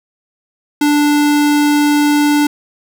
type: tone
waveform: square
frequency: 293.7 Hz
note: D4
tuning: in tune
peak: -10 dBFS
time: 0.81-2.47 s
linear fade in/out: 5 ms
effects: none